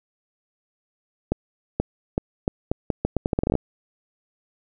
accelerating click train, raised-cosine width 2 ms, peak -7 dBFS, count 17, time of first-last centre 1.32-3.553 s, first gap 480 ms, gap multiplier 0.79, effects none

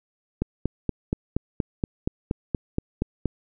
click train, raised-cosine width 3 ms, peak -10 dBFS, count 13, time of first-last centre 0.42-3.257 s, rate 4.23 Hz, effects none

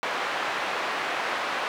pink band-pass noise, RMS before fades -29 dBFS, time 0.03-1.68 s, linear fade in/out 0 ms, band 680 to 2400 Hz, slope 12 dB/octave, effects none

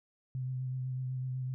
sine tone with vibrato, 128.8 Hz, C3, 27 cents flat, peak -33 dBFS, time 0.35-1.54 s, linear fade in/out 0 ms, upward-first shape sine, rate 8 Hz, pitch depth 21 cents each way, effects none

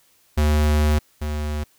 square tone pair in turn, 75.3 / 75.03 Hz, D2 / D2, +44 / +38 cents, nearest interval unison, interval 6 cents, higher first, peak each -16 / -24 dBFS, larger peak first, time 0.37-0.99 / 1.21-1.64 s, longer first, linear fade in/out 10 ms, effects white hiss -59 dBFS RMS until 1.78 s

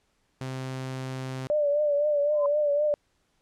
sawtooth tone, 130.81 Hz, C3, in tune, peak -28 dBFS, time 0.41-1.47 s, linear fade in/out 0 ms
sine tone with vibrato, 587.3 Hz, D5, in tune, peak -21 dBFS, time 1.5-2.94 s, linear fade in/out 0 ms, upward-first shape triangle, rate 3.9 Hz, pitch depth 60 cents each way
sine tone with exponential growth, 1026 Hz, C6, 34 cents flat, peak -26 dBFS, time 2.3-2.46 s, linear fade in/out 2 ms, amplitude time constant 33 ms
effects pink hiss -71 dBFS RMS until 3.41 s + low-pass 9000 Hz 12 dB/octave

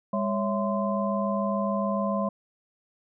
sine tone cluster, 202 / 554 / 661 / 1035 Hz, G#3 / C#5 / E5 / C6, -48 / -1 / +5 / -19 cents, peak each -27 / -31 / -31 / -31 dBFS, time 0.13-2.29 s, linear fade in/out 5 ms, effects none

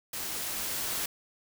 white noise with level ramp, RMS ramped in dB -36 to -32 dBFS, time 0.13-1.06 s, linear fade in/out 5 ms, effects none

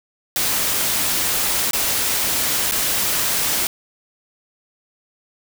white noise with dropouts, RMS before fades -20 dBFS, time 0.36-3.67 s, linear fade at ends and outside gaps 1 ms, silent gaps 1.71-1.732 / 2.712-2.72 s, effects none

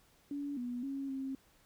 sine tone with pitch steps, 285.2 / 244.1 / 274.2 / 267.7 Hz, C#4 / B3 / C#4 / C4, +49 / -20 / -19 / +40 cents, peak -36 dBFS, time 0.31-1.35 s, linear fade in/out 2 ms, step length 260 ms, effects pink hiss -67 dBFS RMS until 1.65 s

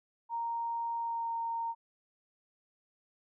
sine tone with pitch glide, 930 to 922 Hz, A#5 to A#5, -4 to -19 cents, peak -32 dBFS, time 0.29-1.75 s, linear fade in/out 50 ms, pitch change -15 cents, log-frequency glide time 0.97-1.32 s, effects none

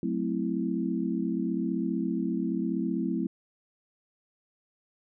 sine chord, F# half-diminished seventh, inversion none, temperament equal with one note detuned, 185 / 220 / 260.9 / 329.6 Hz, F#3 / A3 / C4 / E4, 0 / 0 / -5 / 0 cents, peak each -32 dBFS, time 0.03-3.27 s, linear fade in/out 2 ms, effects none

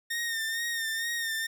sawtooth tone with vibrato, 1831 Hz, A#6, 32 cents flat, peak -26 dBFS, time 0.1-1.47 s, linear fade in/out 10 ms, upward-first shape sine, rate 2.2 Hz, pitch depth 45 cents each way, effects none

